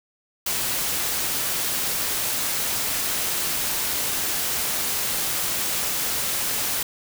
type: noise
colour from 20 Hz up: white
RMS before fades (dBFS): -25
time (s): 0.46-6.83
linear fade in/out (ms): 5
effects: none